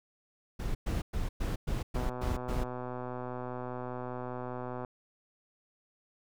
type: noise bursts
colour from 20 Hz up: brown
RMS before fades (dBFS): -32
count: 8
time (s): 0.59-2.64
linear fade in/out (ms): 10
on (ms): 160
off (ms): 110
type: click train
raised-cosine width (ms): 1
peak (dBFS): -25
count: 362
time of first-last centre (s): 1.96-4.848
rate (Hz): 125
effects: none